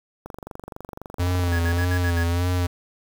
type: click train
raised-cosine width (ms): 1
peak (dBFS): -21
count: 38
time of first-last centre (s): 0.26-1.815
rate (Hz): 23.8
type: tone with vibrato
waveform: square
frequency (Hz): 87.31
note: F2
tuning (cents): 0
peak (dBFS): -20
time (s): 1.19-2.67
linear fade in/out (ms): 10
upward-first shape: sine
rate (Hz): 1.7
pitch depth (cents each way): 55
type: tone bursts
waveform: triangle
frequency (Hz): 1672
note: G#6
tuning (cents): +11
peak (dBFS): -26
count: 6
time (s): 1.52-2.238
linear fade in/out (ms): 10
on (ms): 73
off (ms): 56
effects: 7-bit